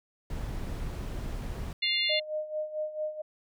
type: noise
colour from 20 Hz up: brown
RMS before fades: -35 dBFS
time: 0.3-1.73 s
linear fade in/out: 2 ms
type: harmonic tone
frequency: 701 Hz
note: F5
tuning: 6 cents sharp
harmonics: 3 / 4 / 5 / 6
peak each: -31 / -31 / -31 / -31 dBFS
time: 1.82-2.2 s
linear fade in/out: 10 ms
type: tone with tremolo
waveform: sine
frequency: 614 Hz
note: D#5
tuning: 23 cents flat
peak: -28 dBFS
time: 2.09-3.22 s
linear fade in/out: 10 ms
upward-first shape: sine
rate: 4.5 Hz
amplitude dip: 75%
effects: none